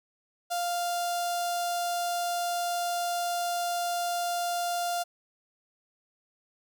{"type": "tone with notch filter", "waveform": "sawtooth", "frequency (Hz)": 698.5, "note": "F5", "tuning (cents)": 0, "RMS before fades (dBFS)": -30, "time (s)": [0.5, 5.04], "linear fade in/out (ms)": 20, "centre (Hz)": 2000, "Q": 0.9, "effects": []}